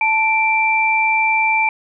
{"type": "tone pair together", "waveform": "sine", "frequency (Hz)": [880, 2349], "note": ["A5", "D7"], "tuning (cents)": [0, 0], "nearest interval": "octave + perfect fourth", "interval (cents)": 1700, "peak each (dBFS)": [-17, -15], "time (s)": [0.01, 1.69], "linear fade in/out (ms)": 2, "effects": []}